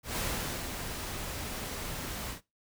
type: noise with ADSR envelope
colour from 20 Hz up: pink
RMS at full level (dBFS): -32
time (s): 0.03-2.41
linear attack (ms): 140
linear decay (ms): 480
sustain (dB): -6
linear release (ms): 110
effects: noise-tail reverb RT60 0.2 s tail -18 dB re dry